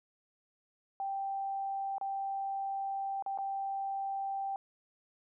sine tone with dropouts, 784 Hz, G5, in tune, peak -33 dBFS, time 1-4.56 s, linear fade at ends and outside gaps 1 ms, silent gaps 1.982-2.012 / 3.224-3.262 / 3.376-3.386 s, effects none

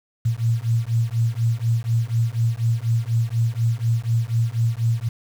sine beating tone pair, 113.4 / 117.5 Hz, A#2 / A#2, -47 / +14 cents, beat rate 4.1 Hz, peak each -21 dBFS, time 0.25-5.09 s, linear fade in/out 10 ms, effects 7-bit

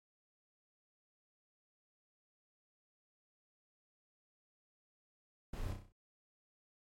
brown noise with echo, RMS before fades -41 dBFS, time 5.53-5.73 s, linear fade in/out 5 ms, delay 32 ms, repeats 6, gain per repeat -5 dB, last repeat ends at 5.922 s, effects MP3 64 kbps

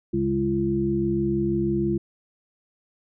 harmonic tone with a mistuned harmonic, 68.3 Hz, C#2, 25 cents flat, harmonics 1 / 2 / 3 / 5, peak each -34 / -29 / -26 / -23 dBFS, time 0.13-1.98 s, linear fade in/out 10 ms, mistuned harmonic 3, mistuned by -18 cents, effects none

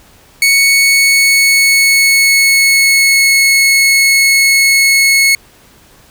sawtooth tone with pitch glide, 2217 to 2190 Hz, C#7 to C#7, 0 to -22 cents, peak -3 dBFS, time 0.42-5.35 s, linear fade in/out 2 ms, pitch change -22 cents, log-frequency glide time 0.63-3.34 s, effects pink hiss -44 dBFS RMS until 6.1 s

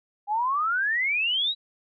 sine exponential sweep, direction up, 802 to 3951 Hz, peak -22 dBFS, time 0.27-1.55 s, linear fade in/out 50 ms, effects none

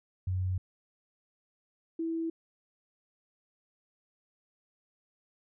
sine tone pair in turn, 92.5 / 328.1 Hz, F#2 / E4, 0 / -8 cents, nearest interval octave + minor seventh, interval 2192 cents, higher second, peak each -28 / -30 dBFS, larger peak first, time 0.27-0.58 / 1.99-2.3 s, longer neither, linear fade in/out 5 ms, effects none

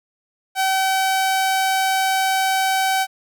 sawtooth tone, 765 Hz, G5, 42 cents flat, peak -13 dBFS, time 0.55-3.07 s, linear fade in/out 50 ms, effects none

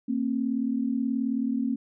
sine tone pair together, 230 / 268.7 Hz, A#3 / C4, -23 / +46 cents, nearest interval minor third, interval 269 cents, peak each -27 dBFS, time 0.08-1.76 s, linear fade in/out 10 ms, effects none

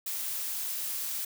blue noise, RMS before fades -34 dBFS, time 0.06-1.25 s, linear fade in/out 5 ms, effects none

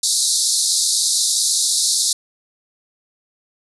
pink band-pass noise, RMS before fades -18 dBFS, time 0.03-2.13 s, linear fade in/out 5 ms, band 3800 to 11000 Hz, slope 96 dB/octave, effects none

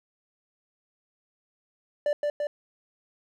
triangle tone with echo, 587.3 Hz, D5, in tune, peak -20 dBFS, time 2.06-2.13 s, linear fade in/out 2 ms, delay 170 ms, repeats 2, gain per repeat -2 dB, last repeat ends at 2.47 s, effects none

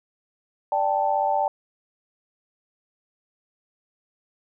sine chord, D suspended fourth, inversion none, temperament equal, 587.3 / 784 / 880 Hz, D5 / G5 / A5, 0 / 0 / 0 cents, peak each -26 / -23 / -24 dBFS, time 0.72-1.48 s, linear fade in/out 2 ms, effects none

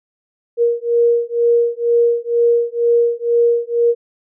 sine beating tone pair, 470.3 / 472.4 Hz, A#4 / A#4, +15 / +23 cents, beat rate 2.1 Hz, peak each -15 dBFS, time 0.57-3.95 s, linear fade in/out 50 ms, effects none

